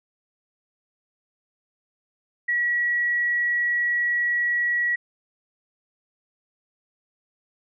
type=tone; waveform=sine; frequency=1925 Hz; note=B6; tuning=45 cents flat; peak=-20 dBFS; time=2.48-4.96 s; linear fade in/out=10 ms; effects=none